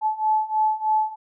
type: beating tone pair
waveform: sine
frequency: 863 / 866.2 Hz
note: A5 / A5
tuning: -34 / -27 cents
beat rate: 3.2 Hz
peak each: -23 / -21 dBFS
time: 0.01-1.16 s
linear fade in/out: 50 ms
effects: none